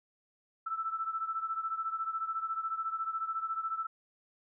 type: beating tone pair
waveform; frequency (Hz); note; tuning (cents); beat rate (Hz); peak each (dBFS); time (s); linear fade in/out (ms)
sine; 1318.5 / 1332.5; E6 / E6; 0 / +18; 14; -34 / -38; 0.66-3.87; 10
effects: none